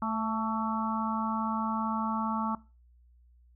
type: harmonic tone with a mistuned harmonic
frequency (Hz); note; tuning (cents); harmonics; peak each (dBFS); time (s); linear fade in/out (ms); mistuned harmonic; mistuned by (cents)
220.6; A3; +5; 1 / 3 / 4 / 5 / 6; -32 / -42 / -34 / -34 / -37; 0.02-2.55; 2; 5; +31
effects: noise-tail reverb RT60 0.3 s tail -20 dB re dry + added 60 Hz sine -57 dBFS peak until 3.55 s